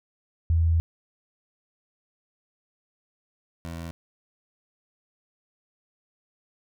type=tone pair in turn; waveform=sine / 20% pulse; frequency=82.41 / 83.42 Hz; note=E2 / E2; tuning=0 / +21 cents; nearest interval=unison; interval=21 cents; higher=second; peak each=-18 / -29 dBFS; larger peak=first; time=0.5-0.8 / 3.65-3.91 s; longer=first; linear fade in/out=0 ms; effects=none